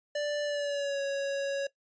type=tone with pitch glide; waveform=square; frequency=587.3 to 555.6 Hz; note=D5 to C#5; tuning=0 to +4 cents; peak=-30 dBFS; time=0.15-1.67 s; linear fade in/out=5 ms; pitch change=-96 cents; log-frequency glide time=0.44-1.01 s; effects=noise-tail reverb RT60 0.1 s tail -19 dB re dry + resampled to 16000 Hz